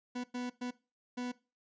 40% pulse tone bursts at uneven times, 246.9 Hz, B3, in tune, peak -35 dBFS, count 4, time 0.15-0.24 / 0.34-0.5 / 0.61-0.71 / 1.17-1.32 s, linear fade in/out 10 ms, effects noise-tail reverb RT60 0.3 s tail -19 dB re dry + resampled to 16000 Hz

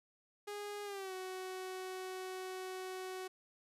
sawtooth tone with pitch glide, 411.5 to 373 Hz, G#4 to F#4, -16 to +14 cents, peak -38 dBFS, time 0.47-3.28 s, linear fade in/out 10 ms, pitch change -170 cents, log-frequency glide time 0.84-1.13 s, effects resampled to 32000 Hz

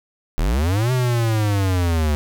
square linear two-way sweep, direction up then down, 34.65 to 129.4 to 72.9 Hz, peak -17 dBFS, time 0.38-2.15 s, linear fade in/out 0 ms, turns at 0.92 s, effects none

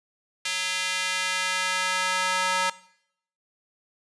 square tone with high-pass filter sweep, 185 Hz, F#3, in tune, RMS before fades -26 dBFS, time 0.45-2.7 s, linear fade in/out 5 ms, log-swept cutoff 2500 to 1100 Hz, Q 1.2, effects noise-tail reverb RT60 0.7 s tail -19 dB re dry + resampled to 22050 Hz

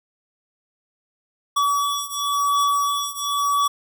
square beating tone pair, 1140 / 1140.95 Hz, C#6 / C#6, +48 / +50 cents, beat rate 0.95 Hz, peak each -22 / -24 dBFS, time 1.56-3.68 s, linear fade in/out 10 ms, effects none

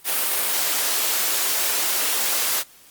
white high-pass noise, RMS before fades -22 dBFS, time 0.04-2.64 s, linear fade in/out 50 ms, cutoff 360 Hz, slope 12 dB/octave, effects white hiss -50 dBFS RMS until 2.9 s + Opus 32 kbps

